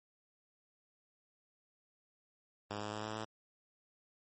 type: tone with pitch steps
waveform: 5% pulse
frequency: 103.83 / 105.22 / 106.63 / 108.05 / 109.5 Hz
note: G#2 / G#2 / G#2 / A2 / A2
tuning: 0 / +23 / +46 / -31 / -8 cents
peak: -28 dBFS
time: 2.7-3.25 s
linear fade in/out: 10 ms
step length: 110 ms
effects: low-pass 9000 Hz 12 dB/octave + MP3 32 kbps

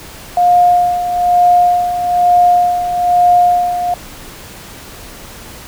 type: tone with tremolo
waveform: sine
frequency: 710 Hz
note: F5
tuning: 28 cents sharp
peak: -5 dBFS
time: 0.37-3.94 s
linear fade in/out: 2 ms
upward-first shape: sine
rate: 1.1 Hz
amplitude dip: 65%
effects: pink hiss -33 dBFS RMS until 5.67 s

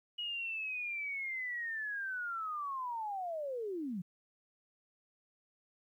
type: linear sweep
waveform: sine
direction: down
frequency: 2909 to 164.81 Hz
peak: -36 dBFS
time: 0.18-4.02 s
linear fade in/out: 10 ms
effects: 12-bit

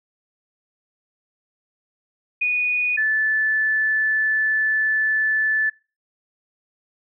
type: tone pair in turn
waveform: sine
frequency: 2469 / 1745.8 Hz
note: D#7 / A6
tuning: -14 / -14 cents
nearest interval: tritone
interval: 600 cents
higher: first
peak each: -17 dBFS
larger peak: neither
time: 2.41-2.97 / 2.97-5.7 s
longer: second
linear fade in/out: 10 ms
effects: noise-tail reverb RT60 0.3 s tail -21 dB re dry

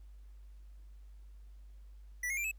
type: tone with pitch steps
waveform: square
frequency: 1965 / 2155 / 2364 / 2593 Hz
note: B6 / C#7 / D7 / E7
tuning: -9 / -49 / +11 / -29 cents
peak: -34 dBFS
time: 2.23-2.514 s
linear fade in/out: 5 ms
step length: 71 ms
effects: added 50 Hz sine -50 dBFS peak until 2.58 s + pink hiss -75 dBFS RMS until 2.58 s

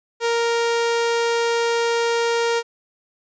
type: tone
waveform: sawtooth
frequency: 466.2 Hz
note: A#4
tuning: in tune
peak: -14 dBFS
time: 0.2-2.63 s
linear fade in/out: 50 ms
effects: resampled to 16000 Hz

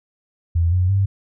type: tone with pitch steps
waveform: sine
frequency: 84.3 / 90.87 / 97.96 Hz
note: E2 / F#2 / G2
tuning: +39 / -31 / -1 cents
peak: -14 dBFS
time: 0.55-1.06 s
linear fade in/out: 10 ms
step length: 170 ms
effects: none

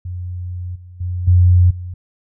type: tone with level steps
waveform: sine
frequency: 89.5 Hz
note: F2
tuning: 43 cents sharp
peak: -23 / -35 / -19 / -7 / -25 dBFS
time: 0.05-1.94 s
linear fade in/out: 5 ms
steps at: 0.75 / 1 / 1.27 / 1.7 s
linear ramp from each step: 10 ms
effects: none

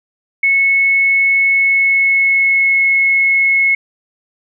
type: tone with pitch glide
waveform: sine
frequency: 2198 to 2182 Hz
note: C#7 to C#7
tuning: -15 to -28 cents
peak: -9 dBFS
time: 0.43-3.75 s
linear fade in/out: 5 ms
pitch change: -13 cents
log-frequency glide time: 1.51-2.84 s
effects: none

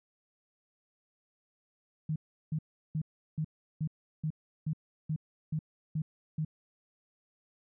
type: tone bursts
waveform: sine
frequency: 155.56 Hz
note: D#3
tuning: in tune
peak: -29 dBFS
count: 11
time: 2.09-6.449 s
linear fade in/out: 5 ms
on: 69 ms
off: 360 ms
effects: none

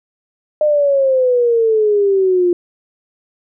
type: exponential sweep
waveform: sine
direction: down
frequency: 611 to 348.1 Hz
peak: -10 dBFS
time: 0.61-2.53 s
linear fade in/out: 2 ms
effects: none

